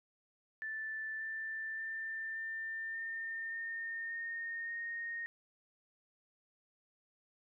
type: tone with pitch steps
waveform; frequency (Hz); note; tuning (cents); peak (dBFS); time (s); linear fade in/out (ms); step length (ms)
sine; 1760 / 1773.3 / 1786.6 / 1800.1 / 1813.7 / 1827.3 / 1841.1 / 1855; A6 / A6 / A6 / A6 / A#6 / A#6 / A#6 / A#6; 0 / +13 / +26 / +39 / -48 / -35 / -22 / -9; -38; 0.62-5.26; 0; 580
effects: none